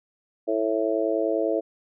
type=harmonic tone; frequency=110 Hz; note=A2; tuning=in tune; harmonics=3 / 4 / 5 / 6; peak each=-27 / -27 / -27 / -27 dBFS; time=0.47-1.61 s; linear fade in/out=20 ms; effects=none